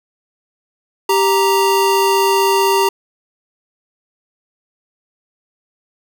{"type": "tone pair together", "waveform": "square", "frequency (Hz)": [391.6, 932.3], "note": ["G4", "A#5"], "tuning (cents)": [-2, 0], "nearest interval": "octave + minor third", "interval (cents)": 1502, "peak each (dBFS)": -15, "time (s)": [1.09, 2.89], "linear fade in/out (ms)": 5, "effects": []}